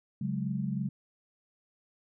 sine chord, C# suspended fourth, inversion none, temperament just, 138.59 / 184.79 / 207.9 Hz, C#3 / F#3 / G#3, 0 / -2 / +2 cents, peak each -34 dBFS, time 0.21-0.89 s, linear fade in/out 5 ms, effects none

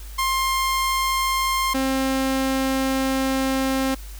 sawtooth tone pair in turn, 1059 / 265.9 Hz, C6 / C4, +21 / +28 cents, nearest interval 2 octaves, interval 2393 cents, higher first, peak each -16 dBFS, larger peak neither, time 0.18-1.74 / 1.74-3.95 s, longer second, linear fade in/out 10 ms, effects added 50 Hz sine -34 dBFS peak until 4.19 s + white hiss -45 dBFS RMS until 4.19 s

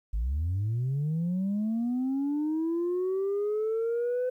sine linear sweep, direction up, 48.45 to 508 Hz, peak -24 dBFS, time 0.13-4.3 s, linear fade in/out 10 ms, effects tanh soft clip ceiling -24 dBFS + 11-bit

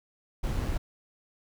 brown noise with amplitude modulation, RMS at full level -28 dBFS, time 0.43-0.78 s, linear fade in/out 10 ms, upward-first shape sine, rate 126 Hz, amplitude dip 30%, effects none

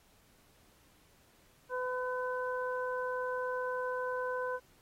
harmonic tone, 504 Hz, B4, 35 cents sharp, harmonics 1 / 2 / 3, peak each -35 / -38 / -40 dBFS, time 1.69-4.6 s, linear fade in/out 50 ms, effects pink hiss -66 dBFS RMS until 4.81 s + AAC 48 kbps

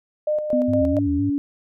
sine tone with tremolo, 606 Hz, D#5, 46 cents flat, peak -18 dBFS, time 0.27-0.99 s, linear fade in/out 5 ms, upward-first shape square, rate 4.3 Hz, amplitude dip 50%
sine tone with pitch glide, 252 to 284.5 Hz, B3 to C#4, +35 to +45 cents, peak -19 dBFS, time 0.53-1.38 s, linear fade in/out 0 ms, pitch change +210 cents, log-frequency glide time 0.67-0.96 s
sine tone with vibrato, 90.9 Hz, F#2, 30 cents flat, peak -24 dBFS, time 0.68-1.3 s, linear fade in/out 5 ms, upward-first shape square, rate 3.9 Hz, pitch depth 200 cents each way
effects none

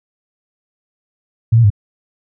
sine tone with pitch steps, 113.7 / 117.1 / 102.2 Hz, A#2 / A#2 / G#2, -43 / +8 / -27 cents, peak -6 dBFS, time 1.52-1.703 s, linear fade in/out 10 ms, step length 61 ms, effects none

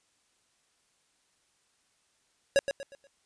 square tone with echo, 554.4 Hz, C#5, in tune, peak -20 dBFS, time 2.56-2.59 s, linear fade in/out 0 ms, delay 120 ms, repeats 4, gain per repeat -9 dB, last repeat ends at 3.07 s, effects white hiss -71 dBFS RMS until 3.25 s + resampled to 22050 Hz

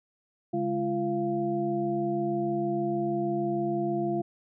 sine tone cluster, 140.8 / 207.2 / 343.5 / 691 Hz, C#3 / G#3 / F4 / F5, +27 / -4 / -29 / -19 cents, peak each -36 / -33 / -28 / -32 dBFS, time 0.53-4.22 s, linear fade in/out 10 ms, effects none

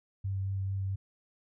sine tone with vibrato, 96.9 Hz, G2, 20 cents flat, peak -30 dBFS, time 0.24-0.96 s, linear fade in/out 10 ms, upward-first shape sine, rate 4.5 Hz, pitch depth 11 cents each way, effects none

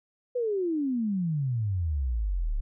sine exponential sweep, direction down, 507 to 33.3 Hz, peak -25 dBFS, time 0.35-2.61 s, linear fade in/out 10 ms, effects none

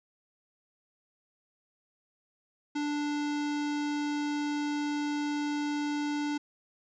square tone, 293.7 Hz, D4, in tune, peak -30 dBFS, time 2.75-6.38 s, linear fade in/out 10 ms, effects resampled to 16000 Hz

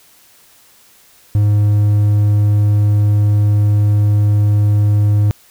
triangle tone, 103.83 Hz, G#2, in tune, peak -7 dBFS, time 1.35-5.31 s, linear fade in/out 0 ms, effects white hiss -48 dBFS RMS until 5.5 s

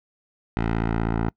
10% pulse tone with low-pass filter sweep, 56.1 Hz, A1, 34 cents sharp, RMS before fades -24 dBFS, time 0.57-1.29 s, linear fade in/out 0 ms, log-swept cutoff 2200 to 1300 Hz, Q 1, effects noise-tail reverb RT60 0.1 s tail -24 dB re dry

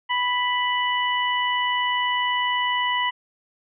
harmonic tone, 988 Hz, B5, in tune, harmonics 1 / 2 / 3, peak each -23 / -25 / -27 dBFS, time 0.09-3.11 s, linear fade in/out 20 ms, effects none

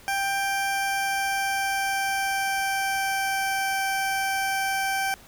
20% pulse tone with pitch glide, 788 to 778 Hz, G5 to G5, +9 to -13 cents, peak -19 dBFS, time 0.08-5.14 s, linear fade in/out 0 ms, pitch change -22 cents, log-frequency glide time 0.36-3.72 s, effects pink hiss -50 dBFS RMS until 5.27 s

